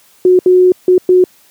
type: tone bursts at uneven times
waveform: sine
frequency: 365.4 Hz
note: F#4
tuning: 22 cents flat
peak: -4 dBFS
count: 4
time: 0.25-0.39 / 0.46-0.72 / 0.88-0.98 / 1.09-1.24 s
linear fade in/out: 2 ms
effects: white hiss -48 dBFS RMS until 1.5 s + high-pass 100 Hz 12 dB/octave